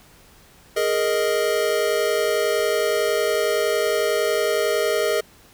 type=chord; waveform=square; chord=Ab suspended second; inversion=none; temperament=equal; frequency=415.3 / 466.2 / 622.3 Hz; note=Ab4 / Bb4 / Eb5; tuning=0 / 0 / 0 cents; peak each=-24 dBFS; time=0.76-5.21 s; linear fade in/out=10 ms; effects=pink hiss -51 dBFS RMS until 5.53 s